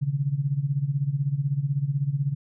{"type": "tone with tremolo", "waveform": "sine", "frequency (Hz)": 140.6, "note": "C#3", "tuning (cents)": 25, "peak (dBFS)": -19, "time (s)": [0.01, 2.35], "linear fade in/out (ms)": 20, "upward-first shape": "sine", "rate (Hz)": 16, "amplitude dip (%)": 80, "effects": []}